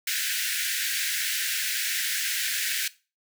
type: high-pass noise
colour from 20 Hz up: pink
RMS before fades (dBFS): -28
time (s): 0.07-2.88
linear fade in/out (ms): 5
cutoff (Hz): 1500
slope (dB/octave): 96
effects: noise-tail reverb RT60 0.3 s tail -18 dB re dry